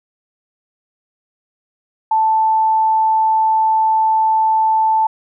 sine tone, 880 Hz, A5, in tune, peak -11 dBFS, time 2.11-5.07 s, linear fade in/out 5 ms, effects none

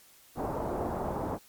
white low-pass noise, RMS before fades -33 dBFS, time 0.35-1.39 s, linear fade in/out 50 ms, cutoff 870 Hz, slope 24 dB/octave, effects white hiss -58 dBFS RMS until 1.48 s + MP3 96 kbps

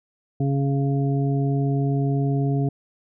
harmonic tone, 138.7 Hz, C#3, 1 cent sharp, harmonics 1 / 2 / 3 / 5, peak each -20 / -26 / -30 / -34 dBFS, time 0.4-2.69 s, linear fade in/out 5 ms, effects none

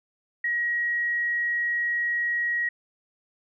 sine tone, 1900 Hz, A#6, 33 cents sharp, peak -23 dBFS, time 0.44-2.69 s, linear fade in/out 5 ms, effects none

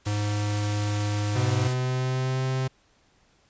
white noise, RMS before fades -37 dBFS, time 0.05-1.74 s, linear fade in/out 10 ms
square tone, 103.83 Hz, G#2, in tune, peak -25 dBFS, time 0.06-1.68 s, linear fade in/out 10 ms
45% pulse tone with pitch glide, 125.4 to 130.8 Hz, B2 to C3, +27 to 0 cents, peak -24 dBFS, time 1.35-2.68 s, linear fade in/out 10 ms, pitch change +73 cents, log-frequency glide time 1.46-2.44 s
effects pink hiss -63 dBFS RMS until 3.49 s + resampled to 16000 Hz

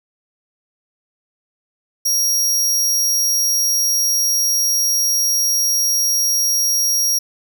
sawtooth tone, 5640 Hz, F8, 16 cents sharp, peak -12 dBFS, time 2.05-7.19 s, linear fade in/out 10 ms, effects none

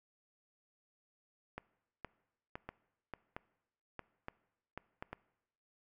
clicks, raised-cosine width 0.5 ms, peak -27 dBFS, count 11, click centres 1.58 / 2.047 / 2.555 / 2.69 / 3.137 / 3.365 / 3.993 / 4.284 / 4.776 / 5.025 / 5.13 s, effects noise-tail reverb RT60 0.9 s tail -21 dB re dry

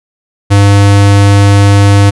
square tone, 100.5 Hz, G2, 44 cents sharp, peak -3 dBFS, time 0.5-2.11 s, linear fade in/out 20 ms, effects resampled to 24000 Hz

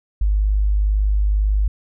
sine tone, 51 Hz, G#1, 31 cents flat, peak -14 dBFS, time 0.21-1.68 s, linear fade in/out 5 ms, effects none

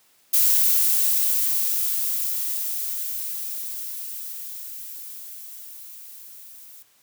violet noise with level ramp, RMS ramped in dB -17 to -45 dBFS, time 0.33-6.83 s, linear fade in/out 10 ms, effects white hiss -60 dBFS RMS until 7.02 s + high-pass 100 Hz 12 dB/octave

